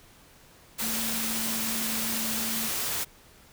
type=tone in noise; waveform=sine; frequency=224.3 Hz; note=A3; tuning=34 cents sharp; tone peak=-35 dBFS; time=0.81-2.69 s; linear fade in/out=20 ms; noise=white; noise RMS=-30 dBFS; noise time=0.78-3.05 s; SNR=-8 dB; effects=pink hiss -55 dBFS RMS until 3.52 s